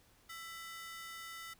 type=ring-modulated tone; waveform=sawtooth; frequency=1661.2 Hz; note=G#6; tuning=in tune; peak=-39 dBFS; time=0.29-1.54 s; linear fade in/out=10 ms; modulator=329 Hz; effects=pink hiss -67 dBFS RMS until 1.59 s